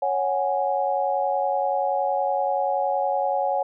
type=chord; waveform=sine; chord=C# suspended fourth; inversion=none; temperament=equal; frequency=554.4 / 740 / 830.6 Hz; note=C#5 / F#5 / G#5; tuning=0 / 0 / 0 cents; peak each=-25 dBFS; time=0.02-3.63 s; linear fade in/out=5 ms; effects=none